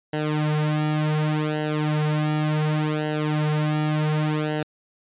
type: tone with flanger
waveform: sawtooth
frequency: 152.5 Hz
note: D#3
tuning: 34 cents flat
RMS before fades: -23 dBFS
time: 0.13-4.63 s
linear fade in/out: 5 ms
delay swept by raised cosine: 0.84 to 4.64 ms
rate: 0.68 Hz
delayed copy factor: -0.95
effects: resampled to 8000 Hz